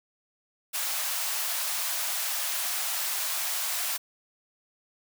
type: high-pass noise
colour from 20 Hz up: white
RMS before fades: -30 dBFS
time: 0.73-3.98 s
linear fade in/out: 20 ms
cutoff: 600 Hz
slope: 48 dB/octave
effects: none